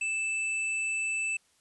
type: tone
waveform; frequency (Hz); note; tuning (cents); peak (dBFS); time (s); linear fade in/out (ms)
square; 2637; E7; 0; -29; 0.01-1.37; 5
effects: white hiss -67 dBFS RMS until 1.6 s + resampled to 24000 Hz